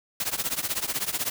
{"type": "noise with tremolo", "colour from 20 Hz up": "white", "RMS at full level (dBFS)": -25, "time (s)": [0.2, 1.3], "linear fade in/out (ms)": 2, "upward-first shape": "triangle", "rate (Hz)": 16, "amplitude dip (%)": 95, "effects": []}